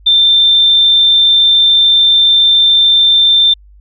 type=tone; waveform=sine; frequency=3573 Hz; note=A7; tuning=26 cents sharp; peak=-5 dBFS; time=0.06-3.54 s; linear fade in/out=10 ms; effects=added 50 Hz sine -38 dBFS peak until 3.8 s